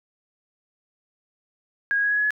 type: tone with pitch steps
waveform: sine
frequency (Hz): 1636 / 1648.3 / 1660.8 / 1673.3 / 1685.9 / 1698.6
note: G#6 / G#6 / G#6 / G#6 / G#6 / G#6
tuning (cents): -26 / -14 / 0 / +13 / +26 / +39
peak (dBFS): -19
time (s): 1.91-2.306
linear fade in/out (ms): 0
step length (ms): 66
effects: none